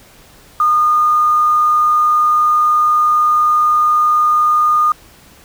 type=tone with quantisation; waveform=sine; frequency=1221 Hz; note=D#6; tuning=33 cents flat; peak=-9 dBFS; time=0.6-4.92 s; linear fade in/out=2 ms; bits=6; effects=pink hiss -44 dBFS RMS until 5.44 s